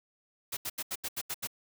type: noise bursts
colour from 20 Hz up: white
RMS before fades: -35 dBFS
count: 8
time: 0.52-1.473 s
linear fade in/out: 10 ms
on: 50 ms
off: 79 ms
effects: none